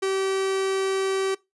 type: tone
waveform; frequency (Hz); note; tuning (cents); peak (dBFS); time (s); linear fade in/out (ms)
45% pulse; 385.2; G4; -30; -22; 0.02-1.35; 10
effects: noise-tail reverb RT60 0.2 s tail -21 dB re dry + resampled to 24000 Hz